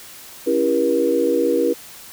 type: chord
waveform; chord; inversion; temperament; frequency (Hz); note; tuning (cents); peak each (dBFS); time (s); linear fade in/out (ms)
sine; C# diminished seventh; none; just; 277.2 / 332.6 / 399.1 / 479; C#4 / E4 / G4 / Bb4; 0 / +16 / +31 / +47; -23 / -21 / -23 / -18; 0.46-1.74; 20
effects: white hiss -40 dBFS RMS until 2.12 s